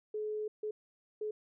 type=tone bursts at uneven times; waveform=sine; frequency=426.5 Hz; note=G#4; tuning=46 cents sharp; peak=-34 dBFS; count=3; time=0.14-0.48 / 0.63-0.71 / 1.21-1.31 s; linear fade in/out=5 ms; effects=none